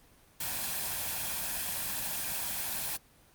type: noise with comb filter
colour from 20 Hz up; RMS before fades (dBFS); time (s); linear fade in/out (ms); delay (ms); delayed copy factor
white; -34; 0.4-2.97; 5; 1.2; +0.6
effects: pink hiss -61 dBFS RMS until 3.34 s + Opus 24 kbps